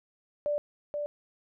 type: tone with echo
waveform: sine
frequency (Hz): 587.3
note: D5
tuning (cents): 0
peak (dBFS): -26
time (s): 0.46-0.58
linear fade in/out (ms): 0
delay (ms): 480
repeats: 1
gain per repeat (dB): -4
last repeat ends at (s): 1.06
effects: none